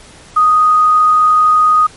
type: tone with quantisation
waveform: sine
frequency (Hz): 1244.5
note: D#6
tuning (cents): 0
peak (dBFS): -6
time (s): 0.36-1.87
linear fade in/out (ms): 10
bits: 6
effects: pink hiss -39 dBFS RMS until 1.96 s + MP3 48 kbps